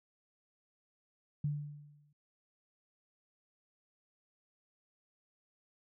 sine tone with exponential decay, 146.83 Hz, D3, in tune, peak -29 dBFS, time 1.44-2.13 s, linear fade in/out 5 ms, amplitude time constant 150 ms, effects none

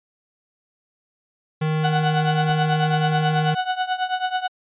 square tone, 155.56 Hz, D#3, in tune, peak -20 dBFS, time 1.61-3.55 s, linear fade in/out 10 ms
35% pulse tone with tremolo, 740 Hz, F#5, in tune, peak -16 dBFS, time 1.83-4.48 s, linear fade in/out 20 ms, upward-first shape triangle, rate 9.2 Hz, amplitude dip 90%
clicks, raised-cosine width 1 ms, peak -22 / -25 dBFS, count 2, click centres 2.497 / 2.512 s
effects resampled to 8000 Hz

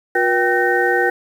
sine tone cluster, 358.6 / 479.9 / 781 / 1524 / 1847 Hz, F4 / B4 / G5 / G6 / A#6, +46 / -50 / -7 / -49 / -16 cents, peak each -20 dBFS, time 0.15-1.1 s, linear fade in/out 5 ms, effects 7-bit

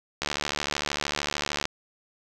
click train, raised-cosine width 0.2 ms, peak -9 dBFS, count 106, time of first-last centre 0.22-1.654 s, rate 73.2 Hz, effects none

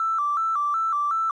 triangle tone with vibrato, 1244.5 Hz, D#6, in tune, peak -17 dBFS, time 0-1.31 s, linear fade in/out 2 ms, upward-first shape square, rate 2.7 Hz, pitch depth 110 cents each way, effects tanh soft clip ceiling -19 dBFS + resampled to 22050 Hz

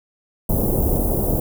pink band-stop noise, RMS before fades -19 dBFS, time 0.49-1.4 s, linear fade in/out 5 ms, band 630 to 13000 Hz, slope 24 dB/octave, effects none

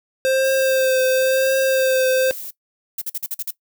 square tone with vibrato, 525 Hz, C5, 6 cents sharp, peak -16 dBFS, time 0.25-2.31 s, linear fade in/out 0 ms, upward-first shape triangle, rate 0.95 Hz, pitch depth 27 cents each way
violet noise, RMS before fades -32 dBFS, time 0.44-2.51 s, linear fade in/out 10 ms
violet noise bursts, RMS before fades -25 dBFS, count 7, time 2.98-3.508 s, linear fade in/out 5 ms, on 36 ms, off 46 ms
effects noise-tail reverb RT60 0.1 s tail -19 dB re dry

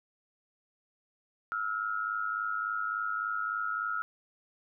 sine tone pair together, 1312 / 1415.5 Hz, E6 / F6, -9 / +23 cents, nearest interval minor second, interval 132 cents, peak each -33 / -33 dBFS, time 1.52-4.02 s, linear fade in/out 0 ms, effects none

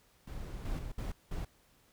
brown noise, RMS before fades -42 dBFS, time 0.27-0.92 s, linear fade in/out 5 ms
brown noise bursts, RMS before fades -37 dBFS, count 3, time 0.65-1.45 s, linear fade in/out 5 ms, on 140 ms, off 190 ms
effects pink hiss -67 dBFS RMS until 1.92 s

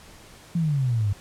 sine exponential sweep, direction down, 174.61 to 97 Hz, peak -20 dBFS, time 0.55-1.13 s, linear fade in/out 5 ms, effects pink hiss -48 dBFS RMS until 1.2 s + low-pass 11000 Hz 12 dB/octave

